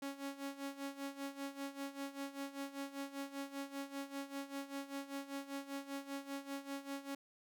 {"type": "tone with tremolo", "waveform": "sawtooth", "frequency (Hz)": 277.2, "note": "C#4", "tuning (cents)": 0, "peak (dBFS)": -36, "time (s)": [0.02, 7.15], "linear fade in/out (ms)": 5, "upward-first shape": "sine", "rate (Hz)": 5.1, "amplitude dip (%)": 80, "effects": []}